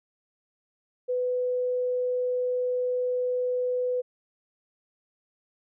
sine tone, 498.8 Hz, B4, 17 cents sharp, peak -24 dBFS, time 1.08-4.02 s, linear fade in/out 20 ms, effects none

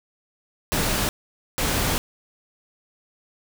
pink noise bursts at uneven times, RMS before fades -23 dBFS, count 2, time 0.72-1.09 / 1.58-1.98 s, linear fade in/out 0 ms, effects none

